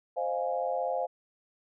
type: chord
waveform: sine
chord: F minor seventh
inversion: second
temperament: equal with one note detuned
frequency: 523.3 / 619 / 698.5 / 830.6 Hz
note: C5 / Eb5 / F5 / Ab5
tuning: 0 / -9 / 0 / 0 cents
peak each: -32 / -36 / -32 / -36 dBFS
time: 0.16-1.07 s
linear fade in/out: 20 ms
effects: none